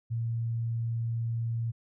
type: tone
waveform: sine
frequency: 115.5 Hz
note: A#2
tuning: 16 cents flat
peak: -28 dBFS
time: 0.1-1.72 s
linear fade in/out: 20 ms
effects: none